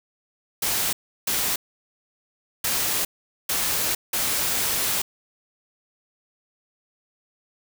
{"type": "noise bursts at uneven times", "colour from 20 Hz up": "white", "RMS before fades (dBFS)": -24, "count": 5, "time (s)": [[0.62, 0.93], [1.27, 1.56], [2.64, 3.05], [3.49, 3.95], [4.13, 5.02]], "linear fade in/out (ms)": 5, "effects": []}